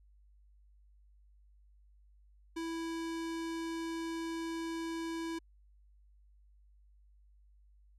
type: tone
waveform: square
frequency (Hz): 329.6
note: E4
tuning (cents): 0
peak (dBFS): -37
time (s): 2.56-5.39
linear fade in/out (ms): 10
effects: added 50 Hz sine -60 dBFS peak until 7.98 s + low-pass 9000 Hz 12 dB/octave